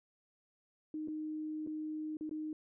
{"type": "tone with dropouts", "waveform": "sine", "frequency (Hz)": 309, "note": "D#4", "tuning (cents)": -12, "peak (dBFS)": -37, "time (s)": [0.94, 2.53], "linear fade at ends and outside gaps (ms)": 2, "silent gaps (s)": [[1.076, 1.083], [1.665, 1.672], [2.17, 2.209], [2.294, 2.311]], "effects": []}